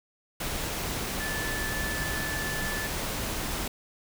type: tone in noise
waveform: sine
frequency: 1745 Hz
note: A6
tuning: 15 cents flat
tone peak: -33 dBFS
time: 1.2-2.87 s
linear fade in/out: 5 ms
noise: pink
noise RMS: -32 dBFS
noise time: 0.4-3.68 s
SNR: -4 dB
effects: none